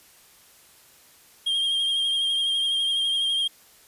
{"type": "tone with vibrato", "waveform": "triangle", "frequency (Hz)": 3216, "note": "G7", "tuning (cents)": 44, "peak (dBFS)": -20, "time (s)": [1.46, 3.48], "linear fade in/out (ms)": 10, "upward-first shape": "sine", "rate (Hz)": 12, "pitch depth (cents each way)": 28, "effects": ["white hiss -54 dBFS RMS until 3.87 s", "resampled to 32000 Hz"]}